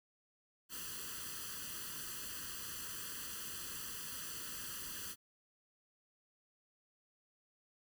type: noise with comb filter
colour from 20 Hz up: white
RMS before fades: -45 dBFS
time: 0.69-5.16 s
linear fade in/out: 50 ms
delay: 0.66 ms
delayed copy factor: +1
effects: none